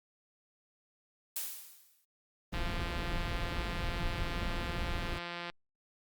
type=noise with exponential decay; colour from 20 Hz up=blue; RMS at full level=-34 dBFS; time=1.36-2.05 s; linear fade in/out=5 ms; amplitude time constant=150 ms
type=noise; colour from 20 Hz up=brown; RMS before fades=-36 dBFS; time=2.52-5.19 s; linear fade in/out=10 ms
type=click train; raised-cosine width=0.3 ms; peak=-24 dBFS; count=513; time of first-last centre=2.54-5.5 s; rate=173 Hz
effects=Opus 48 kbps